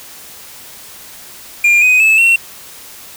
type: tone with pitch steps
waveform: triangle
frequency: 2400 / 2502 / 2608 / 2719 Hz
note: D7 / D#7 / E7 / F7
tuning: +37 / +9 / -19 / -47 cents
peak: -5 dBFS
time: 1.64-2.36 s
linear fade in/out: 5 ms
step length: 180 ms
effects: white hiss -35 dBFS RMS until 3.16 s